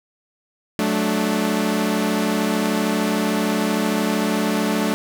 sawtooth chord, D major, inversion first, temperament equal with one note detuned, 185 / 218.2 / 293.7 Hz, F#3 / A3 / D4, 0 / -14 / 0 cents, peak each -21 / -17 / -20 dBFS, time 0.79-4.94 s, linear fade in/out 0 ms, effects none

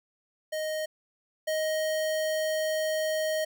square tone pair in turn, 622.3 / 625.7 Hz, D#5 / D#5, 0 / +10 cents, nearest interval unison, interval 10 cents, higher second, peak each -30 / -27 dBFS, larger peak second, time 0.52-0.86 / 1.47-3.45 s, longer second, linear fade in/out 10 ms, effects none

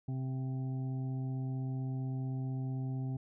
harmonic tone with a mistuned harmonic, 130.81 Hz, C3, in tune, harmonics 1 / 2 / 3 / 5 / 6, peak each -34 / -42 / -53 / -57 / -56 dBFS, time 0.08-3.17 s, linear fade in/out 5 ms, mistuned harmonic 5, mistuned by +28 cents, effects none

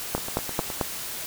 two click trains, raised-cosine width 1 ms, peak -18 / -9 dBFS, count 6 / 4, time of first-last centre 0.18-0.702 / 0.15-0.812 s, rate 9.58 / 4.53 Hz, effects white hiss -34 dBFS RMS until 1.26 s

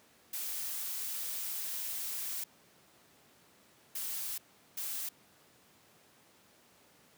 blue noise bursts at uneven times, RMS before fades -38 dBFS, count 3, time 0.33-2.44 / 3.95-4.38 / 4.77-5.09 s, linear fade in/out 5 ms, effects pink hiss -63 dBFS RMS until 7.17 s + high-pass 150 Hz 12 dB/octave

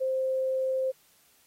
sine tone, 524 Hz, C5, 2 cents sharp, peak -25 dBFS, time 0-0.92 s, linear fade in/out 20 ms, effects white hiss -63 dBFS RMS until 1.46 s + AAC 48 kbps

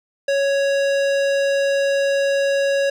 sine tone with hard clipping, 555 Hz, C#5, 2 cents sharp, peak -18 dBFS, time 0.28-2.9 s, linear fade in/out 5 ms, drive 17 dB, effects none

